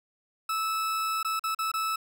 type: tone with dropouts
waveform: 40% pulse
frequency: 1308 Hz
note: E6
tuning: 14 cents flat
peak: -26 dBFS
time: 0.49-1.96 s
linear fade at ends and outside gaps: 5 ms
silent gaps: 1.23-1.247 / 1.395-1.438 / 1.548-1.588 / 1.717-1.738 s
effects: none